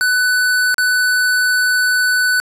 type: tone with dropouts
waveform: square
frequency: 1496 Hz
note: F#6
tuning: 19 cents sharp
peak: -13 dBFS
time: 0.01-2.4 s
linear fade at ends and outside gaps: 0 ms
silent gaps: 0.743-0.782 s
effects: resampled to 32000 Hz + 9-bit